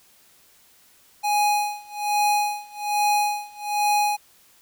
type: tone with tremolo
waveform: square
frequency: 830.6 Hz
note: G#5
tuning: in tune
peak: -18 dBFS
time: 1.23-4.17 s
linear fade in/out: 20 ms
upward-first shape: sine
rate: 1.2 Hz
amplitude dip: 95%
effects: white hiss -56 dBFS RMS until 4.61 s